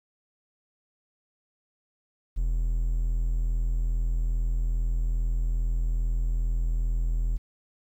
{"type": "tone", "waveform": "triangle", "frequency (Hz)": 41.2, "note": "E1", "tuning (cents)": 0, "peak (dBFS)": -21, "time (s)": [2.36, 7.38], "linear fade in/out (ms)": 20, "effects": ["10-bit"]}